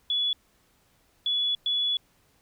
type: tone bursts at uneven times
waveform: sine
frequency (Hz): 3410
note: G#7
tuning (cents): +45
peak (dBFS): -23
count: 3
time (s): 0.1-0.33 / 1.26-1.55 / 1.66-1.97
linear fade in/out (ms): 2
effects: pink hiss -65 dBFS RMS until 2.41 s